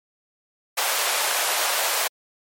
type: high-pass noise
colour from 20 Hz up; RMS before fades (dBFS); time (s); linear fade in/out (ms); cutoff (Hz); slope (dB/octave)
pink; -23; 0.77-2.08; 10; 590; 24
effects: MP3 64 kbps